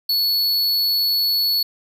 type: tone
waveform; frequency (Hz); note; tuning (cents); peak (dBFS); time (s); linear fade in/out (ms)
square; 4409; C#8; -10; -17; 0.09-1.63; 5
effects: none